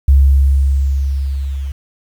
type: tone with level ramp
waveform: sine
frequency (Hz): 68.5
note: C#2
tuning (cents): -20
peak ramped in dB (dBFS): -4 to -19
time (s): 0.08-1.72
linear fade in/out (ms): 5
effects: 7-bit